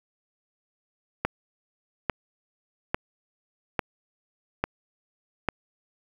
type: click train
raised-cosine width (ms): 0.5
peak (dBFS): -8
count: 6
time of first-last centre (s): 1.25-5.487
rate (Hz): 1.18
effects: 7-bit